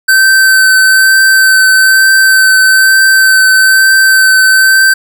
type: tone with vibrato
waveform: square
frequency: 1541 Hz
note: G6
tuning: 30 cents flat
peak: -4 dBFS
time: 0.08-4.94 s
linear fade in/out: 10 ms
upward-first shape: triangle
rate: 1.1 Hz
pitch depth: 15 cents each way
effects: none